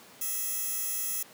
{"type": "tone with high-pass filter", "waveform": "15% pulse", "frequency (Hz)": 655, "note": "E5", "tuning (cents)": -11, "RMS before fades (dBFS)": -32, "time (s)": [0.21, 1.23], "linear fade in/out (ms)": 5, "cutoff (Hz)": 11000, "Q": 0.58, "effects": ["pink hiss -52 dBFS RMS until 1.33 s", "high-pass 200 Hz 12 dB/octave"]}